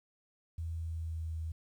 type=tone with pitch glide; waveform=sine; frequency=82.3 to 80.51 Hz; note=E2 to E2; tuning=-2 to -40 cents; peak=-35 dBFS; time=0.58-1.52 s; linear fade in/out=5 ms; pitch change=-38 cents; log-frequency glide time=0.73-1.36 s; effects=11-bit